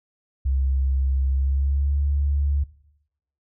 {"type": "tone with pitch glide", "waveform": "sine", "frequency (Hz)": [66.8, 71.18], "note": ["C2", "C#2"], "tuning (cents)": [36, 46], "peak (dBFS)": -19, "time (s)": [0.45, 2.64], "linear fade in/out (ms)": 10, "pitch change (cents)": 110, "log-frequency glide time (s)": [1.31, 1.97], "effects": ["noise-tail reverb RT60 0.8 s tail -18 dB re dry"]}